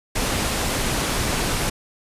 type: low-pass noise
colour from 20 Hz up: pink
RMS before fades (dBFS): -23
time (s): 0.15-1.7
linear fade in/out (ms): 10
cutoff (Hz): 12000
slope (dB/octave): 24
effects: resampled to 32000 Hz